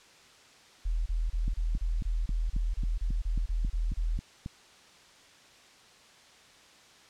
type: tone bursts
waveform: sine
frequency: 40.61 Hz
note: E1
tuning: 25 cents flat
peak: -26 dBFS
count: 14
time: 0.85-4.18 s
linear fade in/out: 10 ms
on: 210 ms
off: 30 ms
type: click train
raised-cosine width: 5 ms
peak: -24 dBFS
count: 12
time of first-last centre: 1.48-4.461 s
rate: 3.69 Hz
effects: white hiss -56 dBFS RMS until 7.09 s + low-pass 6000 Hz 12 dB/octave